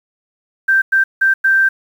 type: tone bursts at uneven times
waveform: sine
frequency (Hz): 1568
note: G6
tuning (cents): 0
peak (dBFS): -9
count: 4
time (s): 0.68-0.82 / 0.92-1.04 / 1.21-1.34 / 1.44-1.69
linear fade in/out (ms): 10
effects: 7-bit